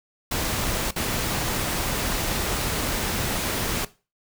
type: noise with dropouts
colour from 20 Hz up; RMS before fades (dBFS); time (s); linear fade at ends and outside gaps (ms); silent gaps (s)
pink; -26; 0.31-3.85; 5; 0.91-0.96
effects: noise-tail reverb RT60 0.3 s tail -17 dB re dry